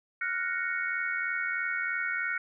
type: chord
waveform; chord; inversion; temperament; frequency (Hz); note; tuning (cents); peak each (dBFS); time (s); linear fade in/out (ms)
sine; Gb major seventh; third; equal; 1396.9 / 1480 / 1864.7 / 2217; F6 / Gb6 / Bb6 / Db7; 0 / 0 / 0 / 0; -35 / -33 / -35 / -34; 0.21-2.38; 5
effects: none